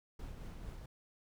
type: noise with tremolo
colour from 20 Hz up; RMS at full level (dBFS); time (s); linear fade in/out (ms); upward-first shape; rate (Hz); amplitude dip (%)
brown; -45; 0.19-0.86; 5; triangle; 4.5; 35
effects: none